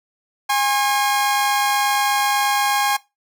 sawtooth tone pair together, 818 / 1074.6 Hz, G#5 / C6, -26 / +46 cents, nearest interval perfect fourth, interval 472 cents, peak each -14 / -18 dBFS, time 0.49-2.97 s, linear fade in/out 10 ms, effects noise-tail reverb RT60 0.2 s tail -18 dB re dry

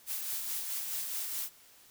blue noise with tremolo, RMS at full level -35 dBFS, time 0.06-1.5 s, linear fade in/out 50 ms, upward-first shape sine, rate 4.7 Hz, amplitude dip 35%, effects white hiss -59 dBFS RMS until 1.9 s

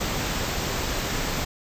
pink band-stop noise, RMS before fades -27 dBFS, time 0-1.45 s, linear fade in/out 10 ms, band 8200 to 13000 Hz, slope 96 dB/octave, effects resampled to 32000 Hz

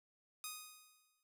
5% pulse tone with exponential decay, 1244.5 Hz, D#6, in tune, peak -30 dBFS, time 0.44-1.23 s, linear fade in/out 1 ms, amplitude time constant 170 ms, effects none

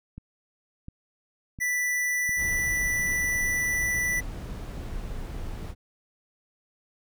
click train, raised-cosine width 5 ms, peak -27 dBFS, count 5, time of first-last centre 0.18-2.997 s, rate 1.42 Hz
square tone, 1975.5 Hz, B6, in tune, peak -25 dBFS, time 1.6-4.21 s, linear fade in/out 20 ms
brown noise, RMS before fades -35 dBFS, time 2.36-5.75 s, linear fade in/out 50 ms
effects none

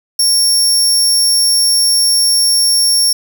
25% pulse tone, 5500 Hz, F8, 27 cents flat, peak -4 dBFS, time 0.19-3.13 s, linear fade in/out 5 ms, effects 7-bit

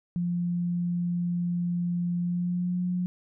sine tone with pitch glide, 174.61 to 179.52 Hz, F3 to F3, 0 to +48 cents, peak -25 dBFS, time 0.16-3.06 s, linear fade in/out 0 ms, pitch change +48 cents, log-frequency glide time 2.19-2.82 s, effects none

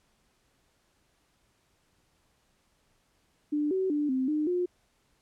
sine tone with pitch steps, 296.8 / 378.2 / 295.3 / 260.4 / 303.5 / 357.3 Hz, D4 / F#4 / D4 / C4 / D#4 / F4, +18 / +38 / +10 / -8 / -43 / +40 cents, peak -25 dBFS, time 3.52-4.66 s, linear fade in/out 10 ms, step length 190 ms, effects pink hiss -70 dBFS RMS until 5.21 s + low-pass 11000 Hz 12 dB/octave

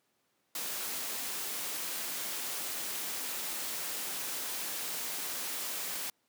white noise, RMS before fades -37 dBFS, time 0.55-6.1 s, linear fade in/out 2 ms, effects pink hiss -75 dBFS RMS until 6.28 s + high-pass 200 Hz 12 dB/octave

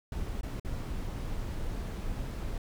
brown noise with dropouts, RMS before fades -35 dBFS, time 0.12-2.58 s, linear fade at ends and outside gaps 2 ms, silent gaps 0.411-0.431 / 0.598-0.648 s, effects none

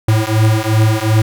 square beating tone pair, 108.1 / 110.8 Hz, A2 / A2, -30 / +13 cents, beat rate 2.7 Hz, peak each -14 dBFS, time 0.08-1.22 s, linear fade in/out 5 ms, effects none

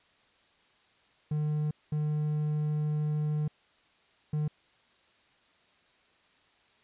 triangle tone bursts at uneven times, 151.1 Hz, D3, 50 cents sharp, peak -25 dBFS, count 3, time 1.31-1.71 / 1.92-3.48 / 4.33-4.48 s, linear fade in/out 5 ms, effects white hiss -65 dBFS RMS until 6.83 s + resampled to 8000 Hz

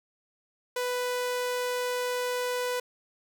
sawtooth tone, 495.4 Hz, B4, 5 cents sharp, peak -24 dBFS, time 0.76-2.8 s, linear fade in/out 5 ms, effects none

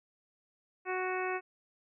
harmonic tone, 370 Hz, F#4, in tune, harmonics 1 / 2 / 3 / 4 / 5 / 6 / 7, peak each -35 / -38 / -40 / -41 / -42 / -43 / -43 dBFS, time 0.85-1.41 s, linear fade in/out 50 ms, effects none

